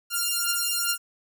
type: beating tone pair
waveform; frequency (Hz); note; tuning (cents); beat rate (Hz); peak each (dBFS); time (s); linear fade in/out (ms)
5% pulse; 1396 / 1398.5; F6 / F6; -1 / +2; 2.5; -15; 0.1-0.98; 50
effects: none